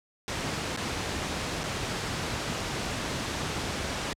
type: noise with dropouts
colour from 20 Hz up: pink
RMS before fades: -31 dBFS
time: 0.28-4.13 s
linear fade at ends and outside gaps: 0 ms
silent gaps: 0.764-0.773 / 1.633-1.639 s
effects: high-pass 60 Hz 12 dB/octave + low-pass 7000 Hz 12 dB/octave